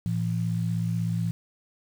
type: tone pair together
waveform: sine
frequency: 113.55 / 169.9 Hz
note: A#2 / F3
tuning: -45 / -47 cents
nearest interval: perfect fifth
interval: 698 cents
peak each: -27 dBFS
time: 0.06-1.31 s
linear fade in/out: 0 ms
effects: 8-bit